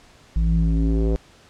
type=tone with low-pass filter sweep; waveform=square; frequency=55 Hz; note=A1; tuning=in tune; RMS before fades=-19 dBFS; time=0.36-1.16 s; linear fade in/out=0 ms; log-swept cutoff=120 to 480 Hz; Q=2.8; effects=pink hiss -51 dBFS RMS until 1.49 s + low-pass 7000 Hz 12 dB/octave